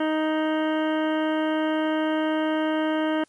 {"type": "harmonic tone", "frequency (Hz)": 312, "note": "D#4", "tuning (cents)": 5, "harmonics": [1, 2, 3, 4, 5, 6, 7, 9, 10], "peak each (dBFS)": [-23, -27, -32, -36, -34, -39, -43, -42, -41], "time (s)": [0, 3.24], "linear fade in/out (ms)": 5, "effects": ["white hiss -63 dBFS RMS until 3.28 s", "MP3 48 kbps"]}